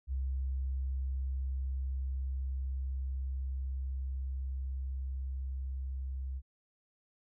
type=tone with level ramp; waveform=sine; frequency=66 Hz; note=C2; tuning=16 cents sharp; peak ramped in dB=-31 to -35 dBFS; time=0.07-6.42 s; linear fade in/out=50 ms; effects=none